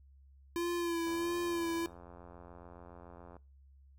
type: tone with vibrato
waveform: square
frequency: 340.2 Hz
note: F4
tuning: 45 cents flat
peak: -33 dBFS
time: 0.56-1.86 s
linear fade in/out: 0 ms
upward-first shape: sine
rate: 1.5 Hz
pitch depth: 35 cents each way
type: click train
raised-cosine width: 1 ms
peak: -38 dBFS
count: 201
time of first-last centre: 1.07-3.366 s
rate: 87.1 Hz
effects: noise-tail reverb RT60 0.3 s tail -20 dB re dry + added 68 Hz sine -57 dBFS peak until 3.98 s